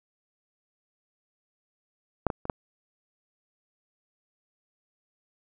clicks, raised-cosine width 1 ms, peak -8 / -15 / -23 / -11 dBFS, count 4, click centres 2.267 / 2.302 / 2.454 / 2.498 s, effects none

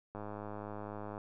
click train, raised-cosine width 1 ms, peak -29 dBFS, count 108, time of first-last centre 0.15-1.179 s, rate 104 Hz, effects none

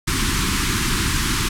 pink band-stop noise, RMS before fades -20 dBFS, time 0.07-1.49 s, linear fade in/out 10 ms, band 370 to 1000 Hz, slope 48 dB/octave, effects low-pass 11000 Hz 12 dB/octave

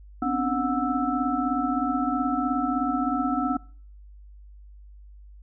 sine tone cluster, 252.1 / 268.2 / 291.3 / 730 / 1318 Hz, B3 / C4 / D4 / F#5 / E6, +36 / +43 / -14 / -24 / -1 cents, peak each -29 dBFS, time 0.22-3.57 s, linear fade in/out 5 ms, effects noise-tail reverb RT60 0.5 s tail -24 dB re dry + added 50 Hz sine -44 dBFS peak until 5.42 s

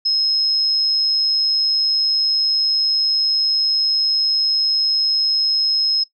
sine tone, 5150 Hz, E8, 41 cents flat, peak -14 dBFS, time 0.05-6.04 s, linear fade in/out 10 ms, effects noise-tail reverb RT60 0.1 s tail -19 dB re dry

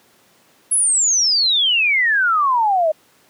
sine exponential sweep, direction down, 10990 to 608 Hz, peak -13 dBFS, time 0.71-2.92 s, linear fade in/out 10 ms, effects pink hiss -54 dBFS RMS until 3.29 s + high-pass 200 Hz 12 dB/octave

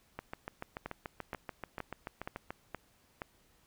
two click trains, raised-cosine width 0.5 ms, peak -23 / -24 dBFS, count 6 / 17, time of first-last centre 0.86-3.218 / 0.19-2.505 s, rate 2.12 / 6.91 Hz, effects pink hiss -68 dBFS RMS until 3.66 s

